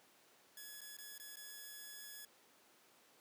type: tone with dropouts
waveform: 5% pulse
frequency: 1694 Hz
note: G#6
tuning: 34 cents sharp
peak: -39 dBFS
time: 0.57-2.25 s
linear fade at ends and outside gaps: 2 ms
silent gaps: 0.807-0.815 / 0.968-0.985 / 1.18-1.198 / 1.358-1.369 s
effects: pink hiss -67 dBFS RMS until 3.2 s + high-pass 300 Hz 12 dB/octave